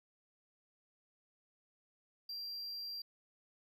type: tone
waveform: triangle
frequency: 4737 Hz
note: D8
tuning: 14 cents sharp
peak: -40 dBFS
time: 2.29-3.02 s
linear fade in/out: 5 ms
effects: none